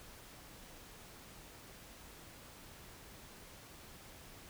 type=silence; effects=pink hiss -55 dBFS RMS until 4.49 s